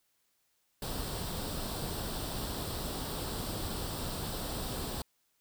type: noise with comb filter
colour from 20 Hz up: pink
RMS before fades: -37 dBFS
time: 0.82-5.02 s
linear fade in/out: 2 ms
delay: 0.23 ms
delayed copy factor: +0.6
effects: white hiss -75 dBFS RMS until 5.4 s